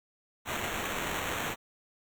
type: noise with sample-and-hold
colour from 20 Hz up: white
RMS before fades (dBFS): -34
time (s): 0.45-1.56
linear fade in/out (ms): 50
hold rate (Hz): 4900
effects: none